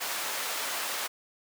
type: high-pass noise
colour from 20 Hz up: pink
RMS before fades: -33 dBFS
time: 0-1.08 s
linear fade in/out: 20 ms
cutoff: 750 Hz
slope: 12 dB/octave
effects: none